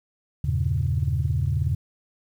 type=chord; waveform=sine; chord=E diminished seventh; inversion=none; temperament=equal with one note detuned; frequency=80.9 / 98 / 116.54 / 138.59 Hz; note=E2 / G2 / Bb2 / Db3; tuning=-32 / 0 / 0 / 0 cents; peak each=-25 / -27 / -27 / -25 dBFS; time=0.44-1.75 s; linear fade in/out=5 ms; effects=tanh soft clip ceiling -12 dBFS + 9-bit